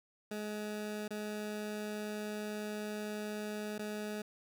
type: tone with dropouts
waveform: 20% pulse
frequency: 210.9 Hz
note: G#3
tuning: 27 cents sharp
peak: -33 dBFS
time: 0.31-4.22 s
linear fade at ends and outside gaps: 5 ms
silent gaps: 1.08-1.106 / 3.782-3.791 s
effects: none